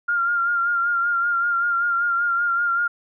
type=tone with vibrato; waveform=sine; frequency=1396.9 Hz; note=F6; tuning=in tune; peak=-18 dBFS; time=0.08-2.88 s; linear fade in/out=10 ms; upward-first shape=sine; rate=5.2 Hz; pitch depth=33 cents each way; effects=none